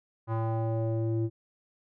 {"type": "tone with low-pass filter sweep", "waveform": "square", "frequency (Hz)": 112.7, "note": "A2", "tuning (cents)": 42, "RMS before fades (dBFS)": -29, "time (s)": [0.27, 1.3], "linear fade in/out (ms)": 50, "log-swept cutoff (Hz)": [1100, 330], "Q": 2.5, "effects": []}